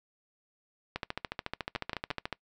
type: two click trains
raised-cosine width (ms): 0.3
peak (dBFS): -16 / -17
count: 3 / 20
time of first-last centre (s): 1.76-2.104 / 0.96-2.327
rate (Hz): 5.81 / 13.9
effects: noise-tail reverb RT60 0.1 s tail -23 dB re dry